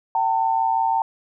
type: tone pair together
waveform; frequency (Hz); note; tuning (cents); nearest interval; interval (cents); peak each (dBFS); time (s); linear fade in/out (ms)
sine; 774 / 899.7; G5 / A5; -22 / +38; minor third; 260; -22 / -19; 0.15-1.02; 2
effects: none